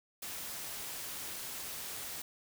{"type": "noise with amplitude modulation", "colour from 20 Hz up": "white", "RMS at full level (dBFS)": -41, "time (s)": [0.22, 2.22], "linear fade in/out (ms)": 5, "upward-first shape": "sine", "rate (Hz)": 269, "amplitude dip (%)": 25, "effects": []}